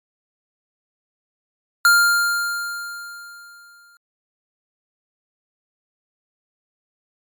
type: tone with exponential decay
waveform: square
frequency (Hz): 1400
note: F6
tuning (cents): +4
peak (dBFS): -10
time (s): 1.85-3.97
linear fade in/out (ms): 1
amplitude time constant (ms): 460
effects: MP3 96 kbps